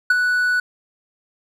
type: tone with ADSR envelope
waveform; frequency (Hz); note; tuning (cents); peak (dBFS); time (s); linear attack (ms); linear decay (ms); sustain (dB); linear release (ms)
triangle; 1480; F#6; 0; -8; 0.1-0.6; 5; 26; -6; 4
effects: none